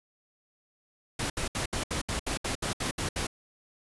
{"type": "noise bursts", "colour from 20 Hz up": "pink", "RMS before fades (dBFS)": -31, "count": 12, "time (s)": [1.19, 3.269], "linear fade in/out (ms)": 5, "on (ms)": 110, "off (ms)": 69, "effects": ["resampled to 24000 Hz"]}